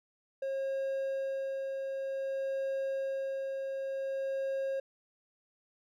triangle tone with tremolo, 540 Hz, C#5, 45 cents flat, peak -29 dBFS, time 0.42-4.8 s, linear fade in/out 5 ms, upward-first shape sine, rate 0.54 Hz, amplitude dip 30%, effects none

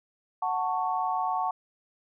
sine chord, F# minor, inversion none, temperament just, 740 / 888 / 1110 Hz, F#5 / A5 / C#6, 0 / +16 / +2 cents, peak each -29 / -30 / -31 dBFS, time 0.42-1.51 s, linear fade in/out 5 ms, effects none

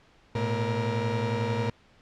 30% pulse tone cluster, 109.4 / 120.6 / 470.6 Hz, A2 / B2 / A#4, -9 / -41 / +16 cents, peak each -26 / -30 / -28 dBFS, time 0.35-1.7 s, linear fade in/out 5 ms, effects pink hiss -59 dBFS RMS until 2.01 s + low-pass 4000 Hz 12 dB/octave

